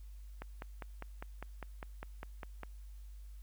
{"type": "click train", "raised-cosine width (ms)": 0.5, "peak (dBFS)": -28, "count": 12, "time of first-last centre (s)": [0.42, 2.633], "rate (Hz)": 4.97, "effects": ["added 50 Hz sine -47 dBFS peak until 3.42 s", "white hiss -70 dBFS RMS until 3.42 s"]}